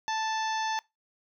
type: harmonic tone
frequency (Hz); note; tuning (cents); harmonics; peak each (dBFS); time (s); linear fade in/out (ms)
880; A5; 0; 1 / 2 / 3 / 4 / 5 / 6 / 7; -29 / -35 / -43 / -40 / -44 / -44 / -42; 0.08-0.79; 0
effects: noise-tail reverb RT60 0.2 s tail -23 dB re dry